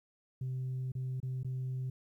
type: tone with dropouts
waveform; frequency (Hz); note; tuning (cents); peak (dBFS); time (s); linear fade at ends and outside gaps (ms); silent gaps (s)
sine; 129.2; C3; -21; -32; 0.41-1.9; 5; 0.919-0.951 / 1.202-1.229 / 1.432-1.446
effects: tanh soft clip ceiling -32 dBFS + 12-bit